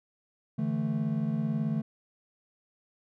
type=chord; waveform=triangle; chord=D suspended second; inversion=none; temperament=just; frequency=146.83 / 165.19 / 220.2 Hz; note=D3 / E3 / A3; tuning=0 / +4 / +2 cents; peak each=-30 / -31 / -28 dBFS; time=0.58-1.82 s; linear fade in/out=10 ms; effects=none